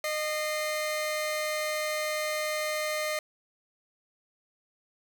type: tone pair together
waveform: sawtooth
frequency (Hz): 613 / 2090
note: D#5 / C7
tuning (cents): -26 / -2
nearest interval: octave + major sixth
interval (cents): 2124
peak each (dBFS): -26 / -31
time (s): 0.04-3.19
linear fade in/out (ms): 2
effects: none